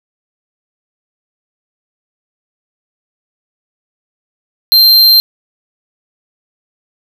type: tone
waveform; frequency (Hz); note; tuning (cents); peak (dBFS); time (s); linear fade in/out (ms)
square; 4155; C8; -13; -4; 4.72-5.2; 0
effects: none